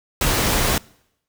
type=noise; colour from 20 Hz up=pink; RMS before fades=-19 dBFS; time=0.21-0.78 s; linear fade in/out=2 ms; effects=noise-tail reverb RT60 0.8 s tail -25 dB re dry